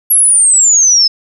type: exponential sweep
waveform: sine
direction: down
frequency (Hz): 11460 to 5150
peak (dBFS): -5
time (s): 0.1-1.08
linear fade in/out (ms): 10
effects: none

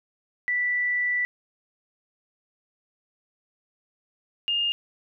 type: tone pair in turn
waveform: sine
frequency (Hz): 1969 / 2826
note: B6 / F7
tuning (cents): -6 / +20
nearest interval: tritone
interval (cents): 626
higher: second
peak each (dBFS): -22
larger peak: neither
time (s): 0.48-1.25 / 4.48-4.72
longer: first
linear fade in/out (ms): 0
effects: none

